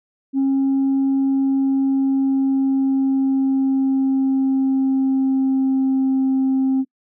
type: tone with pitch glide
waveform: sine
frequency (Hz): 271 to 265.1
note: C#4 to C4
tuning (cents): -39 to +23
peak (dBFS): -13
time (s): 0.33-6.85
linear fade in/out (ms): 50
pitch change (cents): -38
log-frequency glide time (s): 1.17-6.33
effects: noise-tail reverb RT60 0.1 s tail -26 dB re dry + tanh soft clip ceiling -13 dBFS